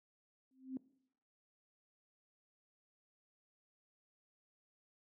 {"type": "tone with exponential growth", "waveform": "sine", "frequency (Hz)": 261.6, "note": "C4", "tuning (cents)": 0, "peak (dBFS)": -35, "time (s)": [0.51, 0.77], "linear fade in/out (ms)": 1, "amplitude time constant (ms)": 56, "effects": ["noise-tail reverb RT60 0.7 s tail -20 dB re dry", "high-pass 150 Hz 12 dB/octave"]}